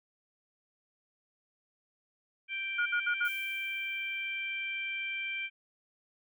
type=harmonic tone; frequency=784 Hz; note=G5; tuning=in tune; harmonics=2 / 3 / 4; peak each=-44 / -34 / -43 dBFS; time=2.48-5.5 s; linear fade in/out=50 ms
type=tone bursts; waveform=sine; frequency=1437 Hz; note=F6; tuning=49 cents sharp; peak=-27 dBFS; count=4; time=2.78-3.284 s; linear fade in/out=10 ms; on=81 ms; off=60 ms
type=noise with exponential decay; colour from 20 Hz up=violet; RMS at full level=-47 dBFS; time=3.25-4.82 s; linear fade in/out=1 ms; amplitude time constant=340 ms
effects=none